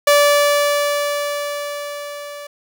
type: tone with level ramp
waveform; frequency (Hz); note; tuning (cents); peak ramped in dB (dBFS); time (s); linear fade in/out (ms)
sawtooth; 580; D5; -22; -5 to -27; 0.07-2.47; 5
effects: none